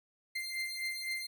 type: beating tone pair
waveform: 30% pulse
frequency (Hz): 2089 / 2092.9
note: C7 / C7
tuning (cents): -3 / 0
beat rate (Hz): 3.9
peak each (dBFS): -37 / -35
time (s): 0.35-1.27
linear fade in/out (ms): 10
effects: none